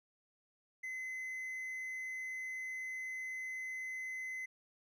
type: tone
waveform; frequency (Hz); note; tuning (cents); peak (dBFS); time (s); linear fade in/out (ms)
triangle; 2042; C7; -43; -38; 0.83-4.46; 10
effects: none